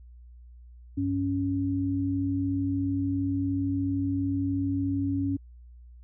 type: tone pair together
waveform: sine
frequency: 97.07 / 278 Hz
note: G2 / C#4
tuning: -16 / +5 cents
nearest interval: octave + tritone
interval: 1821 cents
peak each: -30 / -26 dBFS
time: 0.97-5.37 s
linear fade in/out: 10 ms
effects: added 60 Hz sine -46 dBFS peak until 6.03 s